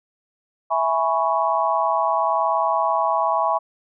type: chord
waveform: sine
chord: C# minor seventh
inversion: first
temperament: equal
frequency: 659.3 / 830.6 / 987.8 / 1108.7 Hz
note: E5 / G#5 / B5 / C#6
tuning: 0 / 0 / 0 / 0 cents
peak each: -23 dBFS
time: 0.7-3.59 s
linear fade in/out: 20 ms
effects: none